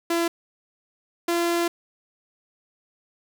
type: tone pair in turn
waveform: sawtooth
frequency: 338 / 342.1 Hz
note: E4 / F4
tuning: +43 / -36 cents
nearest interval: unison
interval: 21 cents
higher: second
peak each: -17 dBFS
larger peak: neither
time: 0.1-0.28 / 1.28-1.68 s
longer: second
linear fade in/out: 5 ms
effects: none